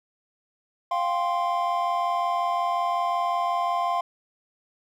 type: chord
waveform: triangle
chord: F suspended second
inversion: none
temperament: equal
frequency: 698.5 / 784 / 1046.5 Hz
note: F5 / G5 / C6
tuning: 0 / 0 / 0 cents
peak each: -24 / -29 / -24 dBFS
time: 0.91-4.01 s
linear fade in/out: 5 ms
effects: none